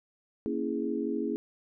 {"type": "chord", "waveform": "sine", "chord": "A# half-diminished seventh", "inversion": "none", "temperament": "equal", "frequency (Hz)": [233.1, 277.2, 329.6, 415.3], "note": ["A#3", "C#4", "E4", "G#4"], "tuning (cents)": [0, 0, 0, 0], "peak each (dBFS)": -34, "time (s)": [0.46, 1.36], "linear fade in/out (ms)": 0, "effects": []}